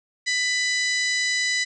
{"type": "harmonic tone", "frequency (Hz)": 995, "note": "B5", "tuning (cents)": 13, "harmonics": [2, 3, 4, 5, 6, 7, 8], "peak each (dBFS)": [-23, -36, -28, -30, -33, -34, -37], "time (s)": [0.26, 1.65], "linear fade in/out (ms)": 20, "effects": []}